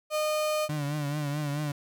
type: tone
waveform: 35% pulse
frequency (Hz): 612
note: D#5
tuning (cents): -29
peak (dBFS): -24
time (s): 0.1-0.69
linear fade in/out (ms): 50
type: tone with vibrato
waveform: 35% pulse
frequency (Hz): 146.83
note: D3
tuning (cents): 0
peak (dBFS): -27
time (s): 0.69-1.72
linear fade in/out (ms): 5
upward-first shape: triangle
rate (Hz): 4.6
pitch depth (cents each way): 76
effects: none